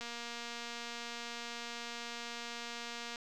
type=click train; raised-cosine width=0.2 ms; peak=-26 dBFS; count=744; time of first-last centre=0.01-3.158 s; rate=236 Hz; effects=none